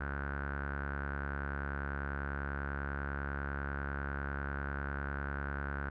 sawtooth tone with low-pass filter, 70.1 Hz, C#2, 20 cents sharp, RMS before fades -38 dBFS, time 0-5.9 s, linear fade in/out 10 ms, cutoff 1500 Hz, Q 9.3, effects none

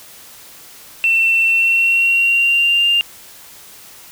sine tone with pitch glide, 2692 to 2797 Hz, E7 to F7, +36 to +2 cents, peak -10 dBFS, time 1.04-3.01 s, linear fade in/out 0 ms, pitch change +66 cents, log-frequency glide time 1.44-2.86 s, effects tanh soft clip ceiling -6 dBFS + white hiss -40 dBFS RMS until 4.11 s

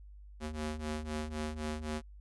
sawtooth ring-modulated tone, 153.1 Hz, D#3, 28 cents flat, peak -29 dBFS, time 0.4-2.02 s, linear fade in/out 50 ms, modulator 78.5 Hz, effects added 50 Hz sine -49 dBFS peak until 2.2 s + resampled to 24000 Hz

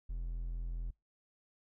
triangle tone, 42.24 Hz, E1, 43 cents sharp, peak -34 dBFS, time 0.09-0.91 s, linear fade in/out 10 ms, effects noise-tail reverb RT60 0.2 s tail -26 dB re dry

